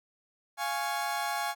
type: chord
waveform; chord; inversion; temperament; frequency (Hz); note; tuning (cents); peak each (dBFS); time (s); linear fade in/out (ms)
30% pulse; Db major; first; equal; 698.5 / 830.6 / 1108.7; F5 / Ab5 / Db6; 0 / 0 / 0; -33 / -30 / -34; 0.57-1.55; 50
effects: none